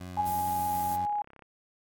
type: tone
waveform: 20% pulse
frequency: 90.6 Hz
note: F#2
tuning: 36 cents flat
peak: -34 dBFS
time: 0-1.06 s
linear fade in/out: 10 ms
type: tone with pitch glide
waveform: sine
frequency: 835 to 829.7 Hz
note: G#5 to G#5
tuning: +9 to -2 cents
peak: -27 dBFS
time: 0.17-1.22 s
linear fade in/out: 2 ms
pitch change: -11 cents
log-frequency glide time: 0.3-1.08 s
type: noise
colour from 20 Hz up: violet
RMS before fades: -39 dBFS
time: 0.25-0.97 s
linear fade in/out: 20 ms
type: click train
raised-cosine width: 0.5 ms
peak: -36 dBFS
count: 24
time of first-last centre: 0.74-1.422 s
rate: 33.7 Hz
effects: AAC 64 kbps

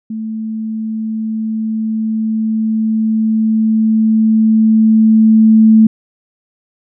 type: tone with level ramp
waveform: sine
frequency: 220 Hz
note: A3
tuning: in tune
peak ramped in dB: -19 to -3 dBFS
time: 0.1-5.87 s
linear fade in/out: 5 ms
effects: none

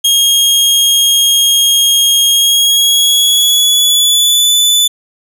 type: tone with pitch glide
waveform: sawtooth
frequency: 3255 to 3489 Hz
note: G#7 to A7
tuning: -36 to -15 cents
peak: -4 dBFS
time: 0.04-4.88 s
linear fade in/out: 10 ms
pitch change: +121 cents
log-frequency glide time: 2.3-4.51 s
effects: none

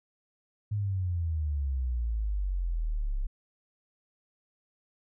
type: exponential sweep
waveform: sine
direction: down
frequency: 106.5 to 32.7 Hz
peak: -27 dBFS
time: 0.71-3.27 s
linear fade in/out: 10 ms
effects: none

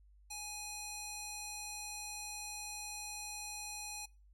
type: tone with band-pass filter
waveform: square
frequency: 832 Hz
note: G#5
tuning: 3 cents sharp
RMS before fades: -45 dBFS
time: 0.3-4.06 s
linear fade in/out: 10 ms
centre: 7300 Hz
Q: 1.1
effects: noise-tail reverb RT60 0.3 s tail -21 dB re dry + added 50 Hz sine -60 dBFS peak until 4.33 s

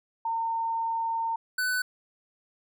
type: tone pair in turn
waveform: sine / square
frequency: 911 / 1499.6 Hz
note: A#5 / F#6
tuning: -40 / +23 cents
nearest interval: major sixth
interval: 863 cents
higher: second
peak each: -26 dBFS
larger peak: neither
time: 0.25-1.36 / 1.58-1.82 s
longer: first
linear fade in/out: 5 ms
effects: none

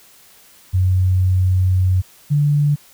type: tone pair in turn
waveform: sine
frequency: 92.5 / 146.12 Hz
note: F#2 / D3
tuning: 0 / -8 cents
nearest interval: minor sixth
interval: 792 cents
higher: second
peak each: -12 / -12 dBFS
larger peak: neither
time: 0.73-2.02 / 2.3-2.76 s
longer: first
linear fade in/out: 20 ms
effects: white hiss -48 dBFS RMS until 2.93 s

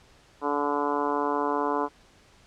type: harmonic tone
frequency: 144.9 Hz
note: D3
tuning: 23 cents flat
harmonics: 2 / 3 / 4 / 5 / 6 / 7 / 8 / 9 / 10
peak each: -31 / -30 / -35 / -34 / -32 / -29 / -37 / -39 / -42 dBFS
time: 0.41-1.89 s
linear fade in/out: 50 ms
effects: pink hiss -57 dBFS RMS until 2.46 s + low-pass 7000 Hz 12 dB/octave

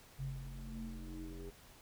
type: tone with low-pass filter sweep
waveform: square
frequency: 44.39 Hz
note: F1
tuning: 29 cents sharp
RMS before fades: -45 dBFS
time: 0.18-1.51 s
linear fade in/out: 20 ms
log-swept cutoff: 130 to 410 Hz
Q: 8.1
effects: pink hiss -60 dBFS RMS until 1.81 s

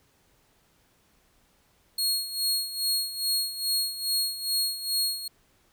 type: tone with tremolo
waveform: sawtooth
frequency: 4300 Hz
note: C8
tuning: 47 cents sharp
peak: -20 dBFS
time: 1.98-5.28 s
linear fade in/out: 5 ms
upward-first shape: sine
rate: 2.4 Hz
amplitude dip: 75%
effects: pink hiss -65 dBFS RMS until 5.72 s

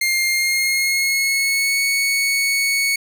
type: tone with pitch glide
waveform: sawtooth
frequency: 2117 to 2218 Hz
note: C7 to C#7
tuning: +20 to 0 cents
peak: -13 dBFS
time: 0.01-2.96 s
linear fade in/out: 5 ms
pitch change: +80 cents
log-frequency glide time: 0.3-1.8 s
effects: none

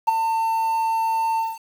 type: tone with ADSR envelope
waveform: triangle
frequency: 899 Hz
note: A5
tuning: 37 cents sharp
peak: -8 dBFS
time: 0.07-1.59 s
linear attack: 18 ms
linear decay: 10 ms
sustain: -9 dB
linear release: 200 ms
effects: tanh soft clip ceiling -6 dBFS + 7-bit

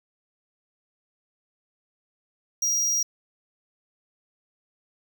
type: tone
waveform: square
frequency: 5720 Hz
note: F8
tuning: 41 cents sharp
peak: -22 dBFS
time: 2.62-3.03 s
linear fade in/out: 5 ms
effects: none

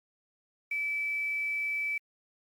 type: tone with quantisation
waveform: sine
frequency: 2309 Hz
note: D7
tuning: 30 cents flat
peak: -29 dBFS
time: 0.71-1.98 s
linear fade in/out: 5 ms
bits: 9
effects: Opus 48 kbps

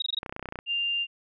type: tone bursts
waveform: sine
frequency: 3782 Hz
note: A#7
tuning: 24 cents sharp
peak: -25 dBFS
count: 5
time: 0-0.19 s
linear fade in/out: 5 ms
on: 22 ms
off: 20 ms
type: clicks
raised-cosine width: 0.5 ms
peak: -20 dBFS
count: 12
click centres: 0.231 / 0.262 / 0.295 / 0.325 / 0.364 / 0.395 / 0.427 / 0.457 / 0.488 / 0.524 / 0.557 / 0.589 s
type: tone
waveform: sine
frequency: 2794 Hz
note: F7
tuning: in tune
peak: -25 dBFS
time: 0.66-1.07 s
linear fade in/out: 50 ms
effects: none

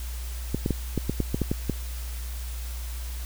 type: clicks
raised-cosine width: 3 ms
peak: -11 dBFS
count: 10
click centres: 0.546 / 0.661 / 0.707 / 0.977 / 1.096 / 1.203 / 1.345 / 1.417 / 1.515 / 1.697 s
effects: added 60 Hz sine -31 dBFS peak until 3.25 s + white hiss -43 dBFS RMS until 3.25 s

